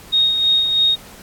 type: tone with tremolo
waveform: sine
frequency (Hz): 3729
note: A#7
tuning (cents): 0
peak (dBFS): -11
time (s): 0.12-0.96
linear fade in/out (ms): 20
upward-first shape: sine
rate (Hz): 3.1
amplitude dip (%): 45
effects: pink hiss -41 dBFS RMS until 1.22 s + AAC 64 kbps